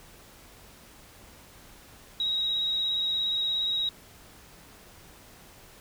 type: tone with vibrato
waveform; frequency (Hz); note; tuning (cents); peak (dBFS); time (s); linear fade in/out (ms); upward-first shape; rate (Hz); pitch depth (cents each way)
sine; 3817; A#7; +40; -25; 2.2-3.89; 2; triangle; 17; 24
effects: pink hiss -52 dBFS RMS until 5.8 s